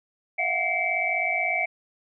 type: tone cluster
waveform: sine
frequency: 653 / 709 / 748 / 2117 / 2296 Hz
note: E5 / F5 / F#5 / C7 / D7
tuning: -17 / +26 / +19 / +20 / -40 cents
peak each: -33 / -31 / -34 / -29 / -25 dBFS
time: 0.38-1.66 s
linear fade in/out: 10 ms
effects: none